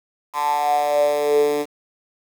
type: tone with high-pass filter sweep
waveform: 10% pulse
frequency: 146.83 Hz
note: D3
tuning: in tune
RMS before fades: -19 dBFS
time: 0.33-1.66 s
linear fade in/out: 50 ms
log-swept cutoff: 1000 to 350 Hz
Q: 9.1
effects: 7-bit